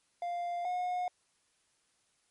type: tone pair in turn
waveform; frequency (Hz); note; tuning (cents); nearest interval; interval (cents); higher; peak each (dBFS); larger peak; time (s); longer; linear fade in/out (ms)
triangle; 698.5 / 721.5; F5 / F#5; 0 / -44; minor second; 56; second; -31 / -29; second; 0.22-0.65 / 0.65-1.08; neither; 2
effects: white hiss -73 dBFS RMS until 2.3 s + MP3 48 kbps